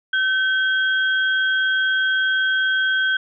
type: tone pair together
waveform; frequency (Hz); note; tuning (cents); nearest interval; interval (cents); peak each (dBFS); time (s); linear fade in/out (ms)
sine; 1536 / 3251; G6 / G#7; -36 / -38; octave + minor second; 1298; -17 / -25; 0.13-3.17; 5
effects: none